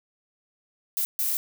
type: noise bursts at uneven times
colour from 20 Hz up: violet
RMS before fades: -26 dBFS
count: 2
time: 0.97-1.05 / 1.19-1.37 s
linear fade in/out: 0 ms
effects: none